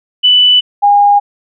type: tone pair in turn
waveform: sine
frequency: 2983 / 814.7 Hz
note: F#7 / G#5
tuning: +13 / -33 cents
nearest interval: octave + minor seventh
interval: 2246 cents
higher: first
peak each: -4 dBFS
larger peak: neither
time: 0.23-0.61 / 0.82-1.2 s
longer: neither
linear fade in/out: 20 ms
effects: none